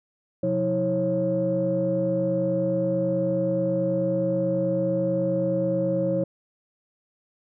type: tone cluster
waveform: sine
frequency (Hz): 130.8 / 180.1 / 323.8 / 545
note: C3 / F#3 / E4 / C#5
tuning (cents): 0 / -46 / -31 / -29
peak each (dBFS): -31 / -27 / -28 / -23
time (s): 0.43-6.24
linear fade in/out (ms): 5
effects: tanh soft clip ceiling -13 dBFS